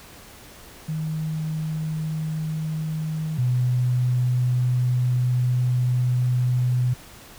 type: tone pair in turn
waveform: sine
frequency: 156.9 / 124.73 Hz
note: D#3 / B2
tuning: +15 / +18 cents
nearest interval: major third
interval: 397 cents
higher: first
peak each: -24 / -18 dBFS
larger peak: second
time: 0.88-3.38 / 3.38-6.94 s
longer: second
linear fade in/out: 10 ms
effects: pink hiss -45 dBFS RMS until 7.38 s